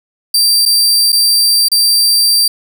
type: tone with dropouts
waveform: sawtooth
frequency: 4695 Hz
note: D8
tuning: 1 cent flat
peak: -5 dBFS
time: 0.34-2.48 s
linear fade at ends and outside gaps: 5 ms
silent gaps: 0.654-0.659 / 1.121-1.127 / 1.685-1.716 s
effects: none